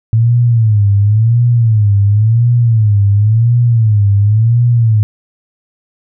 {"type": "tone with vibrato", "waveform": "sine", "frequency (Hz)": 110, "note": "A2", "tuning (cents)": 0, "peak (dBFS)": -6, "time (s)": [0.13, 5.03], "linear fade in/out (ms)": 0, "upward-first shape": "sine", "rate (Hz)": 0.94, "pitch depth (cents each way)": 160, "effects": []}